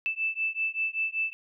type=beating tone pair; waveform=sine; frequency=2637 / 2642.2 Hz; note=E7 / E7; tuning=0 / +3 cents; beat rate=5.2 Hz; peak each=-30 dBFS; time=0.06-1.33 s; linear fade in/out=0 ms; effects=none